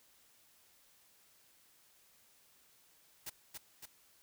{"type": "noise with echo", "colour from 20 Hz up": "white", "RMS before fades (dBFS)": -43, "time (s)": [3.26, 3.3], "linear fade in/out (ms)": 10, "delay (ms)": 280, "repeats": 2, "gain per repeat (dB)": -3, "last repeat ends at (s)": 3.86, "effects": ["white hiss -67 dBFS RMS until 4.22 s"]}